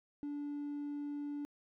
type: tone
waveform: triangle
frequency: 290 Hz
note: D4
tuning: 22 cents flat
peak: -35 dBFS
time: 0.23-1.45 s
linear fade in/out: 0 ms
effects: tanh soft clip ceiling -33 dBFS